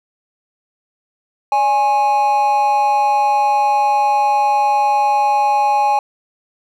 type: tone with amplitude modulation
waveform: triangle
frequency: 830 Hz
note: G#5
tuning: 1 cent flat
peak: -7 dBFS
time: 1.52-5.99 s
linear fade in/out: 2 ms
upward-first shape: sine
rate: 250 Hz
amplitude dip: 60%
effects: none